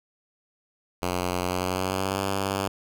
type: tone with pitch glide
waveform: 5% pulse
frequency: 90 to 97.58 Hz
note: F#2 to G2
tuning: -47 to -7 cents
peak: -14 dBFS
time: 1.02-2.68 s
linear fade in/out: 5 ms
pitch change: +140 cents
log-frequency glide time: 1.47-2.21 s
effects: none